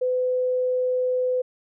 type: tone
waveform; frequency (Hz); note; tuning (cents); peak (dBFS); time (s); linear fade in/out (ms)
sine; 505; B4; +39; -20; 0.01-1.42; 10
effects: none